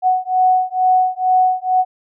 sine beating tone pair, 740 / 742.2 Hz, F#5 / F#5, 0 / +5 cents, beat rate 2.2 Hz, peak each -15 dBFS, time 0.02-1.85 s, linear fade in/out 50 ms, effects none

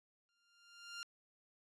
15% pulse tone with exponential growth, 1396.9 Hz, F6, in tune, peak -36 dBFS, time 0.29-1.03 s, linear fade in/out 0 ms, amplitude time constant 160 ms, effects resampled to 24000 Hz

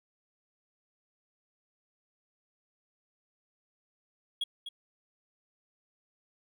triangle tone with echo, 3315 Hz, G#7, 4 cents flat, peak -27 dBFS, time 4.41-4.44 s, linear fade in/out 5 ms, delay 250 ms, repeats 1, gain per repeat -9 dB, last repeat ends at 4.69 s, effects none

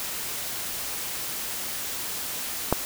click, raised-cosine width 1 ms, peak -5 dBFS, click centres 2.726 s, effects white hiss -32 dBFS RMS until 2.85 s

